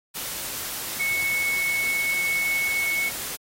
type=tone in noise; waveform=sine; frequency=2206 Hz; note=C#7; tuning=9 cents flat; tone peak=-22 dBFS; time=0.99-3.1 s; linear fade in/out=20 ms; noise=white; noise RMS=-32 dBFS; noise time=0.14-3.37 s; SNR=+7 dB; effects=AAC 48 kbps